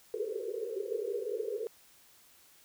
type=band-pass noise; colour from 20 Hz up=pink; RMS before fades=-36 dBFS; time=0.14-1.67 s; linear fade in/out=0 ms; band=390 to 490 Hz; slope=96 dB/octave; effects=white hiss -61 dBFS RMS until 2.64 s